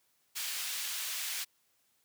pink high-pass noise, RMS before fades -37 dBFS, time 0.35-1.45 s, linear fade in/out 20 ms, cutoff 2400 Hz, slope 12 dB/octave, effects white hiss -73 dBFS RMS until 2.04 s + high-pass 60 Hz 12 dB/octave

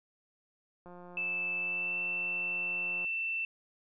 click train, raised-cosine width 1 ms, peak -37 dBFS, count 388, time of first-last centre 0.86-3.046 s, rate 177 Hz
sine tone with pitch glide, 2637 to 2674 Hz, E7 to E7, 0 to +24 cents, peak -31 dBFS, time 1.17-3.45 s, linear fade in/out 2 ms, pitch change +24 cents, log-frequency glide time 1.58-1.99 s
effects none

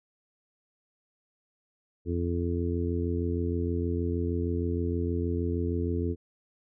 harmonic tone, 86.4 Hz, F2, 18 cents flat, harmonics 1 / 2 / 3 / 4 / 5, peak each -29 / -37 / -33 / -34 / -35 dBFS, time 2.05-6.16 s, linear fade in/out 50 ms, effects none

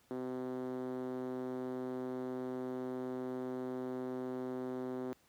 5% pulse tone with band-pass filter, 127.7 Hz, C3, 42 cents flat, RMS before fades -40 dBFS, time 0.11-5.13 s, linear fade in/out 0 ms, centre 310 Hz, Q 3.4, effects pink hiss -69 dBFS RMS until 5.28 s + high-pass 80 Hz 12 dB/octave

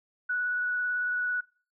sine tone with vibrato, 1473 Hz, F#6, 8 cents flat, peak -26 dBFS, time 0.29-1.41 s, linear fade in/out 10 ms, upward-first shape sine, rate 18 Hz, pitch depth 10 cents each way, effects noise-tail reverb RT60 0.4 s tail -24 dB re dry

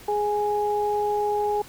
sine tone pair together, 416.2 / 830.6 Hz, G#4 / G#5, +4 / 0 cents, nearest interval octave, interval 1196 cents, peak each -24 dBFS, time 0.08-1.62 s, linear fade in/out 5 ms, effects pink hiss -46 dBFS RMS until 1.68 s

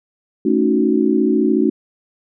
sine chord, D# half-diminished seventh, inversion second, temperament equal, 220 / 277.2 / 311.1 / 370 Hz, A3 / C#4 / D#4 / F#4, 0 / 0 / 0 / 0 cents, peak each -18 dBFS, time 0.45-1.7 s, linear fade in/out 5 ms, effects none

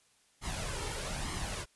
pink noise with flanger, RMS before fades -37 dBFS, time 0.41-1.66 s, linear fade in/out 50 ms, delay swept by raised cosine 0.95 to 2.25 ms, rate 1.1 Hz, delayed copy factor +0.6, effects white hiss -68 dBFS RMS until 1.75 s + resampled to 24000 Hz

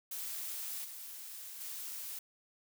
blue noise with level steps, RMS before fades -41 / -47 / -43 dBFS, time 0.11-2.19 s, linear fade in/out 5 ms, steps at 0.84 / 1.6 s, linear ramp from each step 10 ms, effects none

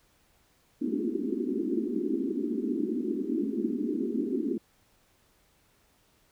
pink band-pass noise, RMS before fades -30 dBFS, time 0.81-4.58 s, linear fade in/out 5 ms, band 210 to 400 Hz, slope 96 dB/octave, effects pink hiss -66 dBFS RMS until 6.31 s

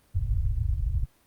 white low-pass noise, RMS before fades -26 dBFS, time 0.14-1.06 s, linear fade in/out 20 ms, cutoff 110 Hz, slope 48 dB/octave, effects pink hiss -63 dBFS RMS until 1.26 s + Opus 32 kbps

